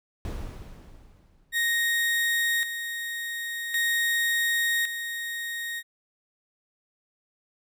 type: noise with exponential decay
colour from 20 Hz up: brown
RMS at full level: -31 dBFS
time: 0.25-1.82 s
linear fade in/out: 1 ms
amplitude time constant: 340 ms
type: tone with tremolo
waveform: 35% pulse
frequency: 1864.7 Hz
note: A#6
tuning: in tune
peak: -21 dBFS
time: 1.52-5.83 s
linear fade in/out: 50 ms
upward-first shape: square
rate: 0.45 Hz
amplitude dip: 60%
effects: none